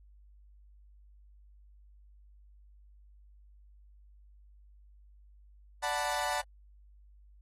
30% pulse chord, B minor seventh, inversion first, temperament equal, 587.3 / 740 / 880 / 987.8 Hz, D5 / F#5 / A5 / B5, 0 / 0 / 0 / 0 cents, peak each -35 / -33 / -32 / -35 dBFS, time 5.82-6.42 s, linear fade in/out 20 ms, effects added 50 Hz sine -55 dBFS peak until 7.41 s + AAC 32 kbps

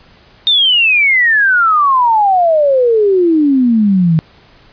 sine exponential sweep, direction down, 3685 to 155.56 Hz, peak -7 dBFS, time 0.47-4.19 s, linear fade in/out 0 ms, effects pink hiss -45 dBFS RMS until 4.72 s + resampled to 11025 Hz

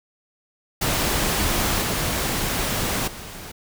pink noise with level steps, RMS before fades -22 / -24 / -37 dBFS, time 0.81-3.52 s, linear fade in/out 10 ms, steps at 1.81 / 3.07 s, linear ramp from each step 10 ms, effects none

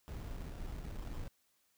brown noise with sample-and-hold, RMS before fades -43 dBFS, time 0.08-1.28 s, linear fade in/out 0 ms, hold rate 2100 Hz, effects white hiss -75 dBFS RMS until 1.77 s

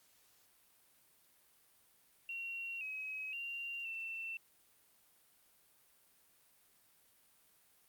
sine tone with pitch steps, 2740 / 2547 / 2770 / 2685 Hz, F7 / D#7 / F7 / E7, -34 / +40 / -15 / +31 cents, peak -40 dBFS, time 2.29-4.37 s, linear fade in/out 2 ms, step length 520 ms, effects white hiss -69 dBFS RMS until 7.88 s + Opus 48 kbps

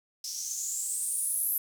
violet noise with band-pass filter sweep, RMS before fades -32 dBFS, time 0.24-1.58 s, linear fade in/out 2 ms, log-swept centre 5400 to 12000 Hz, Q 7.4, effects none

